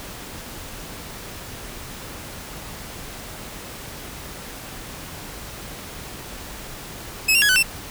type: tone with pitch steps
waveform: sawtooth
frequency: 2576 / 2762 / 1673 / 1505 / 2687 Hz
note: E7 / F7 / G#6 / F#6 / E7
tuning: -41 / -20 / +12 / +29 / +33 cents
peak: -11 dBFS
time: 7.28-7.63 s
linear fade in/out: 10 ms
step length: 70 ms
effects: pink hiss -36 dBFS RMS until 7.9 s